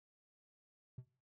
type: tone with exponential decay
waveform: triangle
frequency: 126.1 Hz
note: B2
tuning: 36 cents sharp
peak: -39 dBFS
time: 0.98-1.06 s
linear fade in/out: 5 ms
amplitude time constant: 17 ms
effects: noise-tail reverb RT60 0.4 s tail -19 dB re dry + tanh soft clip ceiling -38 dBFS